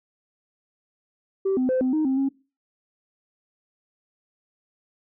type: tone with pitch steps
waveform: sine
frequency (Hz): 386.6 / 256 / 515 / 257.4 / 310.4 / 264.7 / 272.1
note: G4 / C4 / C5 / C4 / D#4 / C4 / C#4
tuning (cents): -24 / -38 / -28 / -28 / -4 / +20 / -32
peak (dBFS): -18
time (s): 1.45-2.29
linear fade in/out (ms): 10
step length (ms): 120
effects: noise-tail reverb RT60 0.3 s tail -21 dB re dry + tanh soft clip ceiling -17 dBFS